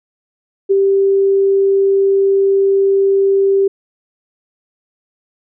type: tone with ADSR envelope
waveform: sine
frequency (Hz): 392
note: G4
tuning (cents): 0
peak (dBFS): -7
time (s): 0.69-3.68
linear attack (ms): 22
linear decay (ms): 19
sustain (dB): -2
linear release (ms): 7
effects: none

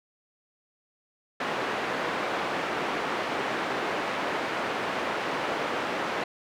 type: band-pass noise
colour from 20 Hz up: pink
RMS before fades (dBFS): -30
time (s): 1.4-6.24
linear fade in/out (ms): 5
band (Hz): 360 to 2200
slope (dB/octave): 12
effects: none

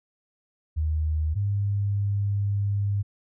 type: tone pair in turn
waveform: sine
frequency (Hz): 77.78 / 100.98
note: D#2 / G#2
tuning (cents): 0 / -48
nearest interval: perfect fourth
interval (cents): 452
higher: second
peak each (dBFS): -22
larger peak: neither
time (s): 0.76-1.35 / 1.35-3.03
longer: second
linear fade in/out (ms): 20
effects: none

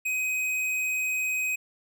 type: tone with tanh clipping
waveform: sine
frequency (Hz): 2517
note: D#7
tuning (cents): +19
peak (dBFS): -27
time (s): 0.05-1.56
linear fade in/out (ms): 10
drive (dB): 15
effects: none

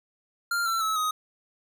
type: tone with pitch steps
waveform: square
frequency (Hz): 1394 / 1345.7 / 1299.1 / 1254.2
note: F6 / E6 / E6 / D#6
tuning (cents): -4 / +35 / -26 / +13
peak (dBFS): -25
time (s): 0.51-1.11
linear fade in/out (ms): 5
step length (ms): 150
effects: none

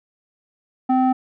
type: tone with low-pass filter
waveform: square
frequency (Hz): 257.9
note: C4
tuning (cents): -25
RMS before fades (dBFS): -17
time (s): 0.89-1.13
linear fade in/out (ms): 10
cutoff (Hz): 890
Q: 3.1
effects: none

